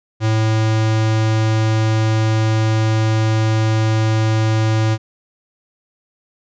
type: tone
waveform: square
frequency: 110 Hz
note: A2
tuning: in tune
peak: -14 dBFS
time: 0.2-4.98 s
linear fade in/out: 50 ms
effects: resampled to 16000 Hz